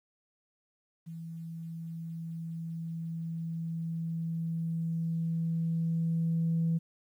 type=tone with level ramp; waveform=sine; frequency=164.81 Hz; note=E3; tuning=in tune; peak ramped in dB=-39 to -24 dBFS; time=1.06-6.79 s; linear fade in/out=20 ms; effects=tanh soft clip ceiling -22 dBFS + 11-bit